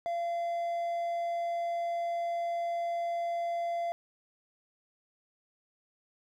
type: tone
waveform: triangle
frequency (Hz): 685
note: F5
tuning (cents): -34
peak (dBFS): -28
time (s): 0.06-3.92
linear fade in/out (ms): 0
effects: none